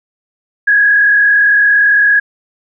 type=tone with frequency modulation; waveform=sine; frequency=1661.2 Hz; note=G#6; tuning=in tune; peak=-6 dBFS; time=0.67-2.2 s; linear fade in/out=10 ms; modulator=37.7 Hz; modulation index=1; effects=none